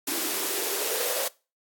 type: noise with high-pass filter sweep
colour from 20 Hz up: white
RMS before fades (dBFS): -28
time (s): 0.07-1.28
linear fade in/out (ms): 5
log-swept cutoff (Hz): 290 to 550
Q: 6.9
effects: noise-tail reverb RT60 0.3 s tail -21 dB re dry + AAC 64 kbps